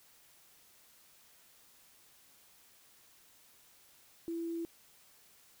sine tone with quantisation, 334 Hz, E4, 23 cents sharp, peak -35 dBFS, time 4.28-4.65 s, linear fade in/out 0 ms, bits 10, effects white hiss -63 dBFS RMS until 5.6 s

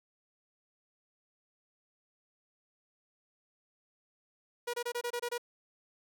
sawtooth tone bursts, 480.7 Hz, B4, 47 cents flat, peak -29 dBFS, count 8, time 4.67-5.381 s, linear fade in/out 10 ms, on 67 ms, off 25 ms, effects none

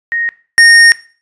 sine / square tone pair in turn, 1864.7 / 1847.5 Hz, A#6 / A#6, 0 / -16 cents, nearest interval unison, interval 16 cents, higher first, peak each -13 / -3 dBFS, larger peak second, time 0.12-0.29 / 0.58-0.92 s, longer second, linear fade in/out 0 ms, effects noise-tail reverb RT60 0.4 s tail -18 dB re dry + resampled to 22050 Hz

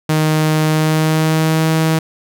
sawtooth tone with pitch glide, 155.6 to 159.79 Hz, D#3 to D#3, 0 to +46 cents, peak -8 dBFS, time 0.09-1.99 s, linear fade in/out 5 ms, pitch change +46 cents, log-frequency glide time 0.67-1.7 s, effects none

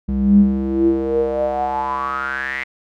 square tone with band-pass filter sweep, 66.6 Hz, C2, 31 cents sharp, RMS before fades -18 dBFS, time 0.08-2.64 s, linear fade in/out 10 ms, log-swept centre 150 to 2100 Hz, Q 9.6, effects none

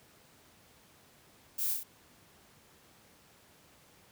violet noise with echo, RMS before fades -34 dBFS, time 1.58-1.74 s, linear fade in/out 10 ms, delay 32 ms, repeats 3, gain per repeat -3 dB, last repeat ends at 1.836 s, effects pink hiss -61 dBFS RMS until 4.11 s + high-pass 80 Hz 12 dB/octave

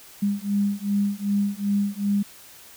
sine beating tone pair, 200.8 / 203.4 Hz, G3 / G#3, +42 / -36 cents, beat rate 2.6 Hz, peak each -24 dBFS, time 0.22-2.23 s, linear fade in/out 10 ms, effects white hiss -47 dBFS RMS until 2.76 s

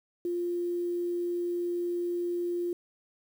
sine tone with quantisation, 349.2 Hz, F4, in tune, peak -28 dBFS, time 0.25-2.73 s, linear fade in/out 2 ms, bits 9, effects none

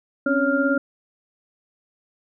sine tone cluster, 265.6 / 283 / 559 / 1400 Hz, C4 / C#4 / C#5 / F6, +26 / +36 / +14 / +4 cents, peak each -23 dBFS, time 0.26-0.78 s, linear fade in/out 5 ms, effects none

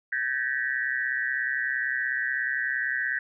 sine tone cluster, 1541 / 1658 / 1794 / 1925 Hz, G6 / G#6 / A6 / B6, -30 / -3 / +33 / -45 cents, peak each -31 dBFS, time 0.12-3.19 s, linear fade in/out 5 ms, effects none

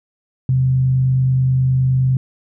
sine tone with frequency modulation, 130 Hz, C3, 11 cents flat, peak -12 dBFS, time 0.49-2.17 s, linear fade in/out 2 ms, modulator 49.5 Hz, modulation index 0.2, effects none

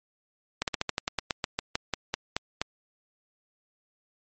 slowing click train, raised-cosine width 0.2 ms, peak -9 dBFS, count 16, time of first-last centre 0.62-2.616 s, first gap 58 ms, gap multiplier 1.11, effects MP3 32 kbps

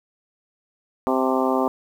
harmonic tone with a mistuned harmonic, 130.81 Hz, C3, in tune, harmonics 2 / 3 / 4 / 5 / 6 / 7 / 8 / 9, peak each -23 / -25 / -26 / -27 / -28 / -28 / -29 / -30 dBFS, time 1.07-1.68 s, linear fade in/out 0 ms, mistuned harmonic 7, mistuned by -40 cents, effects 8-bit

